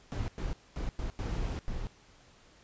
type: noise bursts at uneven times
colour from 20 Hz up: brown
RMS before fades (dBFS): -34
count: 6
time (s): 0.12-0.28 / 0.38-0.53 / 0.76-0.89 / 0.99-1.1 / 1.19-1.59 / 1.68-1.87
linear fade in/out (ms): 0
effects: pink hiss -60 dBFS RMS until 2.63 s + resampled to 16000 Hz